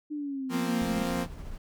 sine exponential sweep, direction down, 303.2 to 207.7 Hz, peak -31 dBFS, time 0.1-1.05 s, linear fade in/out 20 ms
sawtooth chord, F suspended fourth, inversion none, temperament equal, 174.61 / 233.1 / 261.6 Hz, F3 / Bb3 / C4, 0 / 0 / 0 cents, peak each -29 dBFS, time 0.49-1.27 s, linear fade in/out 50 ms
brown noise with tremolo, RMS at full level -39 dBFS, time 0.81-1.58 s, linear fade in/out 5 ms, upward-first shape sine, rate 14 Hz, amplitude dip 30%
effects none

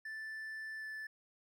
triangle tone with pitch glide, 1760 to 1749.9 Hz, A6 to A6, 0 to -10 cents, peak -40 dBFS, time 0.05-1.07 s, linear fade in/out 5 ms, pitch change -10 cents, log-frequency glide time 0.78-0.84 s, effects none

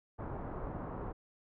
pink low-pass noise, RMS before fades -41 dBFS, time 0.18-1.13 s, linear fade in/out 20 ms, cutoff 1200 Hz, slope 24 dB/octave, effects none

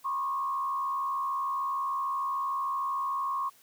sine tone with frequency modulation, 1088 Hz, C#6, 33 cents flat, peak -28 dBFS, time 0.04-3.5 s, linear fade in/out 20 ms, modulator 73.3 Hz, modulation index 0.74, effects white hiss -60 dBFS RMS until 3.62 s + high-pass 100 Hz 12 dB/octave

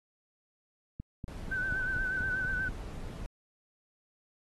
click train, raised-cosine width 5 ms, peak -26 dBFS, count 8, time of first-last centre 1-2.691 s, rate 4.14 Hz
brown noise, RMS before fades -40 dBFS, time 1.28-3.26 s, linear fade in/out 0 ms
sine tone with vibrato, 1521 Hz, F#6, 47 cents sharp, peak -30 dBFS, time 1.51-2.69 s, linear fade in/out 10 ms, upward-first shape sine, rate 8.3 Hz, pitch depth 42 cents each way
effects AAC 32 kbps

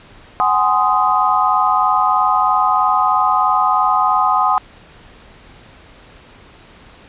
sine chord, Ab dominant seventh, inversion third, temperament just, 747.5 / 830.6 / 1038.3 / 1245.9 Hz, Gb5 / Ab5 / C6 / Eb6, +17 / 0 / -14 / +2 cents, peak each -18 / -18 / -17 / -16 dBFS, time 0.4-4.58 s, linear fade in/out 0 ms, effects pink hiss -43 dBFS RMS until 7.08 s + resampled to 8000 Hz

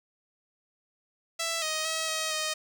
5% pulse tone with pitch steps, 662 / 626 / 641 / 633 / 622 Hz, E5 / D#5 / E5 / D#5 / D#5, +7 / +10 / -49 / +30 / -1 cents, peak -17 dBFS, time 1.39-2.54 s, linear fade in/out 10 ms, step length 230 ms, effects none

